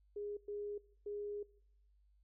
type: tone bursts at uneven times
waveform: sine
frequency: 412 Hz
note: G#4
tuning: 14 cents flat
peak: -40 dBFS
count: 3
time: 0.16-0.37 / 0.48-0.78 / 1.06-1.43 s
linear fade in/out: 5 ms
effects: noise-tail reverb RT60 0.7 s tail -21 dB re dry + added 50 Hz sine -67 dBFS peak until 2.23 s